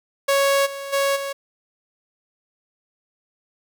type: tone with level steps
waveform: sawtooth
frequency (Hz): 554.4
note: C#5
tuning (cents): 0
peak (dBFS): -12 / -26 / -14 / -22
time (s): 0.28-1.33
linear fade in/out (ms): 10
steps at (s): 0.65 / 0.92 / 1.15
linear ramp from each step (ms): 20
effects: none